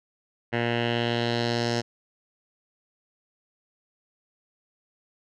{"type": "tone with low-pass filter sweep", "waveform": "10% pulse", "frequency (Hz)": 118.2, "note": "A#2", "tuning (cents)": 24, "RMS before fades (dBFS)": -26, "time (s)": [0.52, 1.82], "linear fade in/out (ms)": 20, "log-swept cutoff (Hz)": [2300, 5500], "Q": 2.8, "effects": []}